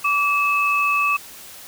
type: tone pair together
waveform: sine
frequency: 1155 / 2599 Hz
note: D6 / E7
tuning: -29 / -25 cents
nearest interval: octave + major second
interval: 1404 cents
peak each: -19 dBFS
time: 0.04-1.17 s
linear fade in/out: 10 ms
effects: white hiss -40 dBFS RMS until 1.67 s